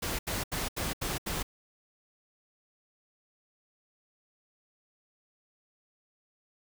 pink noise bursts, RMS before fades -33 dBFS, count 6, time 0.02-1.43 s, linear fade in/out 10 ms, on 170 ms, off 78 ms, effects none

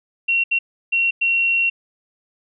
sine tone bursts at uneven times, 2735 Hz, F7, 37 cents flat, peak -15 dBFS, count 4, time 0.28-0.44 / 0.51-0.59 / 0.92-1.11 / 1.21-1.7 s, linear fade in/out 10 ms, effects none

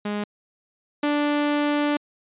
sawtooth tone pair in turn, 207.3 / 293.2 Hz, G#3 / D4, -3 / -3 cents, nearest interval tritone, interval 600 cents, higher second, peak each -21 / -16 dBFS, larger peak second, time 0.05-0.24 / 1.03-1.97 s, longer second, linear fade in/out 5 ms, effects resampled to 8000 Hz

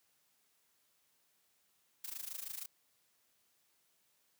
blue noise with amplitude modulation, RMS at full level -41 dBFS, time 2.04-2.66 s, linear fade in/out 5 ms, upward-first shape sine, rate 26.2 Hz, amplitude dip 85%, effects white hiss -75 dBFS RMS until 4.39 s + high-pass 80 Hz 12 dB/octave

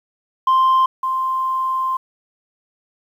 sine tone pair in turn, 1046.5 / 1046.5 Hz, C6 / C6, 0 / 0 cents, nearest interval unison, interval 0 cents, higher neither, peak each -9 / -17 dBFS, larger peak first, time 0.47-0.86 / 1.03-1.97 s, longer second, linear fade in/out 5 ms, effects tanh soft clip ceiling -10 dBFS + 8-bit

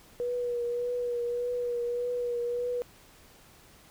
sine tone with vibrato, 483.6 Hz, B4, 36 cents flat, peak -28 dBFS, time 0.2-2.82 s, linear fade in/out 0 ms, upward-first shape triangle, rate 1.7 Hz, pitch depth 28 cents each way, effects pink hiss -56 dBFS RMS until 3.9 s

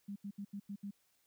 sine tone bursts at uneven times, 201.2 Hz, G3, 45 cents sharp, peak -40 dBFS, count 6, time 0.08-0.16 / 0.24-0.31 / 0.38-0.45 / 0.53-0.6 / 0.69-0.76 / 0.83-0.91 s, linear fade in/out 10 ms, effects white hiss -75 dBFS RMS until 1.26 s

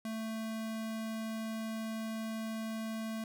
square tone, 221.8 Hz, A3, 14 cents sharp, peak -37 dBFS, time 0.05-3.24 s, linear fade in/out 2 ms, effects none

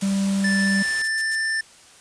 white noise, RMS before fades -33 dBFS, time 0.01-1.02 s, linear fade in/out 2 ms
triangle tone, 196 Hz, G3, in tune, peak -17 dBFS, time 0.02-0.83 s, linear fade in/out 10 ms
square tone with pitch glide, 1760 to 1778.4 Hz, A6 to A6, 0 to +18 cents, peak -22 dBFS, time 0.44-1.61 s, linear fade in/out 5 ms, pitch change +18 cents, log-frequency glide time 0.56-1.42 s
violet noise bursts, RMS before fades -28 dBFS, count 3, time 1.04-1.351 s, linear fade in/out 0 ms, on 37 ms, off 100 ms
effects white hiss -49 dBFS RMS until 2 s + resampled to 22050 Hz

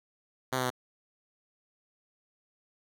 5% pulse tone with pitch steps, 130 / 127.77 / 125.57 Hz, C3 / C3 / B2, -11 / -41 / +29 cents, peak -17 dBFS, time 0.52-0.703 s, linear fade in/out 10 ms, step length 61 ms, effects none

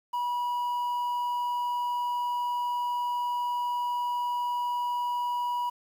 triangle tone with quantisation, 972 Hz, B5, 28 cents flat, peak -25 dBFS, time 0.13-5.7 s, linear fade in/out 10 ms, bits 9, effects none

